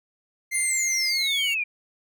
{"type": "tone with pitch glide", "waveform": "45% pulse", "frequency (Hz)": [2093, 2243], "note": ["C7", "C#7"], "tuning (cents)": [0, 20], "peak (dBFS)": -26, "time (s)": [0.51, 1.55], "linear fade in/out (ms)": 20, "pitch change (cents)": 120, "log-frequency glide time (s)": [1.07, 1.4]}
{"type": "exponential sweep", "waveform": "sine", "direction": "down", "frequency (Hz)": [9956, 2349], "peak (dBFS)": -23, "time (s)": [0.54, 1.64], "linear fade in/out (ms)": 10}
{"effects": []}